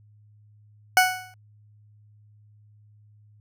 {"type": "tone with exponential decay", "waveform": "20% pulse", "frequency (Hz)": 740, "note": "F#5", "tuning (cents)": 0, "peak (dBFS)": -7, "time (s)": [0.97, 1.34], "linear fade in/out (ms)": 1, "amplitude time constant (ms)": 80, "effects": ["added 105 Hz sine -52 dBFS peak until 3.4 s"]}